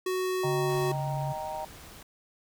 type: tone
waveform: square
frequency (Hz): 370.7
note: F#4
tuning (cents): +3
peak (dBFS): -28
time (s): 0.06-0.92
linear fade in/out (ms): 5
type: chord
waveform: sine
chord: Eb major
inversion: none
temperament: just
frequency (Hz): 622.3 / 777.8 / 933.4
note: Eb5 / G5 / Bb5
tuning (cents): 0 / -14 / +2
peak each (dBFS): -37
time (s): 0.43-1.65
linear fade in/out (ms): 5
type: tone with pitch glide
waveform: sine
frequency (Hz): 142.1 to 139.66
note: C#3 to C#3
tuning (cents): +43 to +13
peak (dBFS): -30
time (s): 0.44-1.33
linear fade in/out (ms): 10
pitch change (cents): -30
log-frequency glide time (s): 0.66-0.95
type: noise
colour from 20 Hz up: pink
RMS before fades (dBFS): -48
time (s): 0.69-2.03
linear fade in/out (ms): 5
effects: none